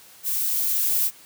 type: noise with level ramp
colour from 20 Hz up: violet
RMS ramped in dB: -25 to -21 dBFS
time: 0.23-1.11 s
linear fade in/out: 50 ms
effects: white hiss -49 dBFS RMS until 1.25 s + high-pass 60 Hz 12 dB/octave